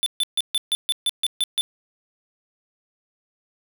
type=tone bursts; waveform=square; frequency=3520 Hz; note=A7; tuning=in tune; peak=-19 dBFS; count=10; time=0.03-1.61 s; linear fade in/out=0 ms; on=32 ms; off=140 ms; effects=none